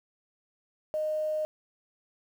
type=tone; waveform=sine; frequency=617 Hz; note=D#5; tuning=15 cents flat; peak=-27 dBFS; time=0.94-1.45 s; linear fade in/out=0 ms; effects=9-bit